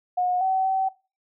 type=tone with pitch steps; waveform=sine; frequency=724 / 760 / 765 Hz; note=F#5 / F#5 / G5; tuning=-38 / +46 / -42 cents; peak=-20 dBFS; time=0.17-0.89 s; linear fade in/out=10 ms; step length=240 ms; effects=noise-tail reverb RT60 0.3 s tail -20 dB re dry